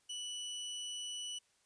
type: tone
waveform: sawtooth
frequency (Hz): 2960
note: F#7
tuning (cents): 0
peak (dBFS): -37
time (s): 0.09-1.39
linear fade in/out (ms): 10
effects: white hiss -73 dBFS RMS until 1.65 s + resampled to 22050 Hz